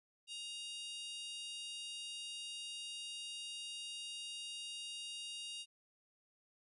harmonic tone, 940 Hz, A#5, 14 cents sharp, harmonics 3 / 4 / 5 / 6 / 7 / 8 / 9 / 10, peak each -46 / -50 / -55 / -59 / -59 / -60 / -61 / -55 dBFS, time 0.27-5.66 s, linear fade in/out 50 ms, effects none

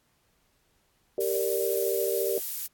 sine chord, G minor, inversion none, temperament equal, 392 / 466.2 / 587.3 Hz, G4 / Bb4 / D5, 0 / 0 / 0 cents, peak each -28 / -29 / -32 dBFS, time 1.18-2.38 s, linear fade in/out 2 ms
violet noise, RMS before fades -32 dBFS, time 1.2-2.67 s, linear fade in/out 10 ms
effects pink hiss -69 dBFS RMS until 2.73 s + AAC 64 kbps

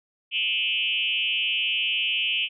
sine tone with frequency modulation, 2800 Hz, F7, 4 cents sharp, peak -22 dBFS, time 0.31-2.49 s, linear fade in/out 50 ms, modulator 206 Hz, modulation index 1.7, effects none

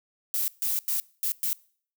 violet noise bursts at uneven times, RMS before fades -27 dBFS, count 5, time 0.34-0.48 / 0.62-0.79 / 0.88-1 / 1.23-1.32 / 1.43-1.53 s, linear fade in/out 0 ms, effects noise-tail reverb RT60 0.5 s tail -23 dB re dry

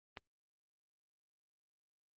click, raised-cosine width 0.3 ms, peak -29 dBFS, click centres 0.172 s, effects Opus 24 kbps

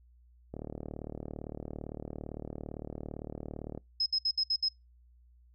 click train, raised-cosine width 2 ms, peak -26 dBFS, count 123, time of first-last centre 0.54-3.776 s, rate 37.7 Hz
sine tone bursts, 5130 Hz, E8, 48 cents flat, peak -26 dBFS, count 6, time 4-4.686 s, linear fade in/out 5 ms, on 61 ms, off 64 ms
effects noise-tail reverb RT60 0.2 s tail -26 dB re dry + added 60 Hz sine -58 dBFS peak until 5.54 s

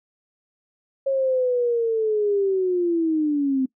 sine linear sweep, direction down, 547 to 257.5 Hz, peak -18 dBFS, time 1.06-3.66 s, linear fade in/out 10 ms, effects noise-tail reverb RT60 0.1 s tail -21 dB re dry

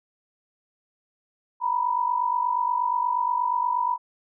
sine tone pair together, 939.4 / 987.8 Hz, A#5 / B5, +13 / 0 cents, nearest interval minor second, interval 87 cents, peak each -26 / -23 dBFS, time 1.6-3.98 s, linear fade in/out 50 ms, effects none

